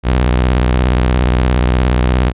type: tone with vibrato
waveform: sawtooth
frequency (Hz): 62.1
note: B1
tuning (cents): +10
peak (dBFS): -6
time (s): 0.03-2.33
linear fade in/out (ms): 50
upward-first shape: sine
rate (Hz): 17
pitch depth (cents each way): 210
effects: resampled to 8000 Hz